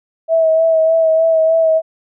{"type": "tone with vibrato", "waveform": "sine", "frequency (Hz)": 647, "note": "E5", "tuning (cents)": -32, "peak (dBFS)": -9, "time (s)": [0.28, 1.82], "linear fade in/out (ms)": 50, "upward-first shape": "sine", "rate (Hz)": 3.3, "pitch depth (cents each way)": 24, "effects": []}